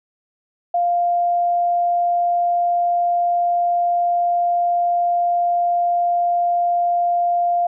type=tone; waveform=sine; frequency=698.5 Hz; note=F5; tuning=in tune; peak=-15 dBFS; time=0.74-7.67 s; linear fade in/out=5 ms; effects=none